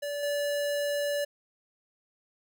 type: tone with level steps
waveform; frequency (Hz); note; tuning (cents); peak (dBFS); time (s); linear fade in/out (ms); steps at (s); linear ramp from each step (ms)
square; 578; D5; -28; -32 / -28; 0.02-1.25; 10; 0.23; 2
effects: none